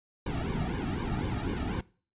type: noise with flanger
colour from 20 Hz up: brown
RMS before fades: -32 dBFS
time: 0.26-1.81 s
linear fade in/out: 5 ms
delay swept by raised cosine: 1.5 to 2.01 ms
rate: 4 Hz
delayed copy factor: -0.95
effects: noise-tail reverb RT60 0.4 s tail -21 dB re dry + resampled to 8000 Hz